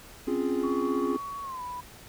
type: chord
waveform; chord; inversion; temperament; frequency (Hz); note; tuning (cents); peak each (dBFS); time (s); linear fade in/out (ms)
triangle; Db major seventh; third; equal; 261.6 / 277.2 / 349.2 / 415.3; C4 / Db4 / F4 / Ab4; 0 / 0 / 0 / 0; -29; 0.27-1.17; 10
type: tone with pitch glide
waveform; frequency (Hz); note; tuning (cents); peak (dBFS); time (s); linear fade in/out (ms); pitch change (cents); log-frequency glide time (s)
sine; 1122 to 988.1; C#6 to B5; +21 to +1; -34; 0.63-1.81; 10; -220; 1.42-1.62
effects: pink hiss -49 dBFS RMS until 2.08 s